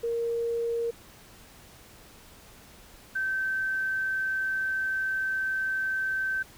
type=tone pair in turn; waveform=sine; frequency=466.2 / 1547 Hz; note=A#4 / G6; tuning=0 / -23 cents; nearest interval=octave + major sixth; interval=2077 cents; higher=second; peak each=-26 dBFS; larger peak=neither; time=0.03-0.91 / 3.15-6.43 s; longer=second; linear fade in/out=10 ms; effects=pink hiss -52 dBFS RMS until 6.57 s

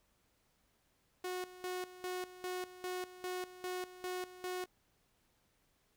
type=tone with tremolo; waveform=sawtooth; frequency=365 Hz; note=F#4; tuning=24 cents flat; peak=-34 dBFS; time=1.24-4.66 s; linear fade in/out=5 ms; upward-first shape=square; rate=2.5 Hz; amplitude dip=80%; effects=pink hiss -75 dBFS RMS until 5.96 s

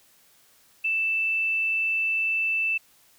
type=tone; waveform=sine; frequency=2649 Hz; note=E7; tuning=8 cents sharp; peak=-22 dBFS; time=0.84-2.78 s; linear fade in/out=10 ms; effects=white hiss -59 dBFS RMS until 3.18 s

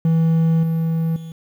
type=tone with level steps; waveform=triangle; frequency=163.2 Hz; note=E3; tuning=17 cents flat; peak=-11 / -15 / -28 dBFS; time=0.05-1.32 s; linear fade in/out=2 ms; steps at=0.63 / 1.16 s; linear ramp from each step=2 ms; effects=8-bit

